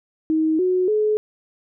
sine tone with pitch steps, 315.8 / 367 / 426.4 Hz, D#4 / F#4 / G#4, +26 / -14 / +46 cents, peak -16 dBFS, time 0.3-1.17 s, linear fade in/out 0 ms, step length 290 ms, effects none

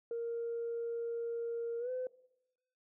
sine tone with pitch glide, 466.2 to 508.4 Hz, A#4 to C5, 0 to -50 cents, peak -34 dBFS, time 0.11-2.07 s, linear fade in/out 2 ms, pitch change +150 cents, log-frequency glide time 1.79-1.9 s, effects noise-tail reverb RT60 0.9 s tail -22 dB re dry + tanh soft clip ceiling -31 dBFS

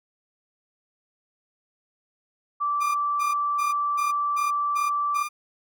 sine tone, 1165 Hz, D6, 14 cents flat, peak -22 dBFS, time 2.6-5.24 s, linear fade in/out 20 ms
30% pulse tone bursts, 1203 Hz, D6, 41 cents sharp, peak -26 dBFS, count 7, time 2.8-5.29 s, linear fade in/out 20 ms, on 150 ms, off 240 ms
effects none

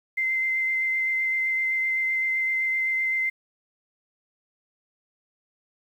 sine tone with vibrato, 2076 Hz, C7, 14 cents flat, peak -22 dBFS, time 0.17-3.3 s, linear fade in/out 10 ms, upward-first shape sine, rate 7.8 Hz, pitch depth 11 cents each way, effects 9-bit

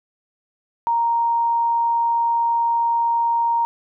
sine tone, 932.3 Hz, A#5, in tune, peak -16 dBFS, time 0.87-3.65 s, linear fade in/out 0 ms, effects none

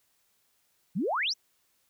sine exponential sweep, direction up, 151.3 to 6230 Hz, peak -26 dBFS, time 0.95-1.34 s, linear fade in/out 20 ms, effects white hiss -71 dBFS RMS until 1.89 s

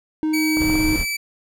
triangle tone, 311.1 Hz, D#4, in tune, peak -16 dBFS, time 0.23-0.96 s, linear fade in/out 0 ms
sawtooth tone with pitch glide, 2277 to 2310 Hz, C#7 to D7, +46 to -29 cents, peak -19 dBFS, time 0.33-1.17 s, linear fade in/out 10 ms, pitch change +25 cents, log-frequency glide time 0.51-0.79 s
brown noise, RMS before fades -25 dBFS, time 0.57-1.06 s, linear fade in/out 50 ms
clicks, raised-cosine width 1 ms, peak -15 dBFS, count 4, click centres 0.571 / 0.619 / 0.699 / 0.755 s
effects none

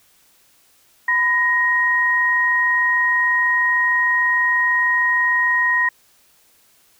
sine tone pair together, 1004.4 / 1878 Hz, B5 / A#6, +29 / +12 cents, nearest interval major seventh, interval 1083 cents, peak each -22 / -15 dBFS, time 1.08-5.89 s, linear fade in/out 5 ms, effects white hiss -56 dBFS RMS until 6.99 s

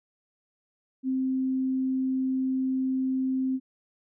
sine tone, 261.6 Hz, C4, in tune, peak -24 dBFS, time 1.03-3.6 s, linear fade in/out 50 ms, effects none

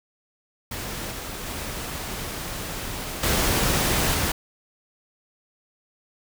pink noise with level steps, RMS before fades -32 / -34 / -32 / -22 / -24 dBFS, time 0.71-4.32 s, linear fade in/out 5 ms, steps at 1.11 / 1.46 / 3.23 / 4.14 s, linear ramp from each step 5 ms, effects none

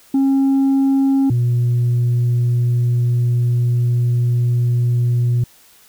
sine tone pair in turn, 271.5 / 120.94 Hz, C#4 / B2, -36 / -36 cents, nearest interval octave + major second, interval 1400 cents, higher first, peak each -9 / -11 dBFS, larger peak first, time 0.14-1.3 / 1.3-5.44 s, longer second, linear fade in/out 5 ms, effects tanh soft clip ceiling -11 dBFS + white hiss -49 dBFS RMS until 5.88 s

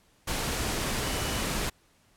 sine tone in noise, 2960 Hz, F#7, in tune, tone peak -41 dBFS, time 1.04-1.43 s, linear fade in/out 10 ms, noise pink, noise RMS -30 dBFS, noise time 0.27-1.7 s, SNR -14 dB, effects pink hiss -64 dBFS RMS until 2.16 s + low-pass 12000 Hz 12 dB/octave

